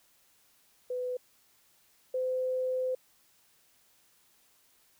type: tone pair in turn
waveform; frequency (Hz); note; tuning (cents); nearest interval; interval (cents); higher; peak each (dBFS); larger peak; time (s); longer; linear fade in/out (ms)
sine; 500 / 512.3; B4 / C5; +21 / -37; unison; 42; second; -31 / -28; second; 0.9-1.17 / 2.14-2.95; second; 5
effects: white hiss -66 dBFS RMS until 4.99 s